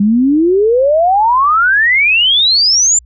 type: exponential sweep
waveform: sine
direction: up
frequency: 196.4 to 7350 Hz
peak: -7 dBFS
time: 0-2.99 s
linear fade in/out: 5 ms
effects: added 60 Hz sine -39 dBFS peak until 3.05 s